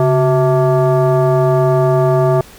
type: tone with frequency modulation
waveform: sine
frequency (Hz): 138.7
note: C#3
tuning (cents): +1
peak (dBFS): -9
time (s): 0-2.41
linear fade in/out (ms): 2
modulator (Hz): 514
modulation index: 1.3
effects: pink hiss -40 dBFS RMS until 2.58 s